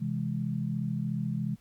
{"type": "chord", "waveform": "sine", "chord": "C augmented", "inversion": "none", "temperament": "equal", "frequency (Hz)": [130.81, 164.81, 207.7], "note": ["C3", "E3", "G#3"], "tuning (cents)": [0, 0, 0], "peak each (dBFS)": [-33, -33, -33], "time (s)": [0, 1.56], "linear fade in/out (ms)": 20, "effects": ["pink hiss -66 dBFS RMS until 1.6 s"]}